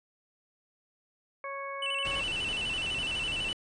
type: harmonic tone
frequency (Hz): 553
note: C#5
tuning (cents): -4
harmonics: 1 / 2 / 3 / 4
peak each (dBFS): -40 / -38 / -46 / -42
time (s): 1.44-2.21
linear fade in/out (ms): 2
type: tone with vibrato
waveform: triangle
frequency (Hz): 2834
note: F7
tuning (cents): +25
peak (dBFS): -29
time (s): 1.82-3.53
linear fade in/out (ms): 5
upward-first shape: square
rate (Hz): 12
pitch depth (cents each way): 88
type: low-pass noise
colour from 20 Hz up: pink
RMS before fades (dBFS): -41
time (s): 2.05-3.53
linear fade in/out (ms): 0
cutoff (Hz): 5800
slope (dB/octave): 12
effects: resampled to 24000 Hz